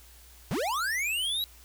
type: linear sweep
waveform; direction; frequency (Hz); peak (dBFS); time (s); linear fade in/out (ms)
square; up; 110 to 3951; -28; 0.51-1.44; 0
effects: added 60 Hz sine -53 dBFS peak until 1.64 s + white hiss -55 dBFS RMS until 1.64 s